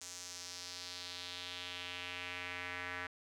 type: tone with band-pass filter sweep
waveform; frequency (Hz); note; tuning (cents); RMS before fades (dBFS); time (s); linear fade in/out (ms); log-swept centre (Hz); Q
square; 89.3; F2; +39; -45; 0.01-3.07; 5; 6700 to 1800; 2.4
effects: none